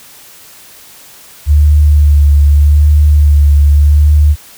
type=tone with vibrato; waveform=sine; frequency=73.42 Hz; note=D2; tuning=in tune; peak=-3 dBFS; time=1.46-4.36 s; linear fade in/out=50 ms; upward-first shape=sine; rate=0.83 Hz; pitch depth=27 cents each way; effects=white hiss -37 dBFS RMS until 4.57 s